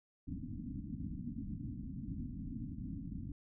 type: low-pass noise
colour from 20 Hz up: white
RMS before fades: -43 dBFS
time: 0.27-3.32 s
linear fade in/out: 5 ms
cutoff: 290 Hz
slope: 96 dB/octave
effects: none